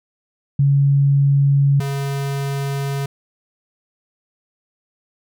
sine / square tone pair in turn, 140 / 139.03 Hz, C#3 / C#3, +18 / +5 cents, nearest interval unison, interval 13 cents, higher first, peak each -11 / -21 dBFS, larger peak first, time 0.59-1.8 / 1.8-3.06 s, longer second, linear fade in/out 5 ms, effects none

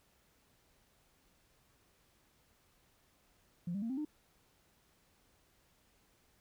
sine tone with pitch steps, 173.7 / 199.53 / 229.2 / 263.3 / 302.4 Hz, F3 / G3 / A#3 / C4 / D#4, -9 / +31 / -29 / +11 / -49 cents, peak -34 dBFS, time 3.67-4.05 s, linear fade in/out 5 ms, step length 76 ms, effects tanh soft clip ceiling -31 dBFS + pink hiss -71 dBFS RMS until 6.4 s

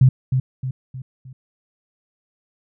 sine tone with echo, 129.9 Hz, C3, 12 cents flat, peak -8 dBFS, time 0.01-0.09 s, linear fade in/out 5 ms, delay 310 ms, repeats 4, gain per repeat -7 dB, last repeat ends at 1.33 s, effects none

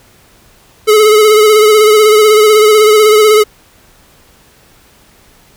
square tone with vibrato, 427.6 Hz, A4, 49 cents flat, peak -4 dBFS, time 0.87-3.44 s, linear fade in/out 20 ms, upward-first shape sine, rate 16 Hz, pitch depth 39 cents each way, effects pink hiss -45 dBFS RMS until 5.56 s

